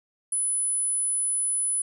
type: tone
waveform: sine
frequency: 10000 Hz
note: D#9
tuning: 8 cents sharp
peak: -23 dBFS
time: 0.32-1.82 s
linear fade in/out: 5 ms
effects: none